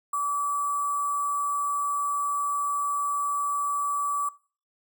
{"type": "tone with sample-and-hold", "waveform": "sine", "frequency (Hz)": 1153, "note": "D6", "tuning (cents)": -32, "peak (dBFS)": -24, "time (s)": [0.13, 4.29], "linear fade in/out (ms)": 5, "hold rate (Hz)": 8820, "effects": ["noise-tail reverb RT60 0.4 s tail -21 dB re dry"]}